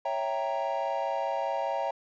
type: chord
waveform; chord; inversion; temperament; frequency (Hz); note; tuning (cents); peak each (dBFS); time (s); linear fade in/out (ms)
triangle; C# diminished seventh; none; equal; 554.4 / 659.3 / 784 / 932.3; C#5 / E5 / G5 / Bb5; 0 / 0 / 0 / 0; -31; 0.05-1.91; 5
effects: tanh soft clip ceiling -18 dBFS + resampled to 16000 Hz